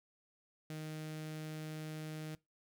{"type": "tone with notch filter", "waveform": "sawtooth", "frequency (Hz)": 155.56, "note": "D#3", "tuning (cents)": 0, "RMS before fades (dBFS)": -44, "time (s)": [0.7, 2.35], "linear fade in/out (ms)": 2, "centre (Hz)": 1000, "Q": 1.8, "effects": ["noise-tail reverb RT60 0.2 s tail -21 dB re dry"]}